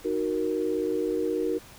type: chord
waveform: sine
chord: D# minor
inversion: none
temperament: equal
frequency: 311.1 / 370 / 466.2 Hz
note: D#4 / F#4 / A#4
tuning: 0 / 0 / 0 cents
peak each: -30 / -29 / -28 dBFS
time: 0.04-1.59 s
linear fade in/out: 20 ms
effects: pink hiss -49 dBFS RMS until 1.78 s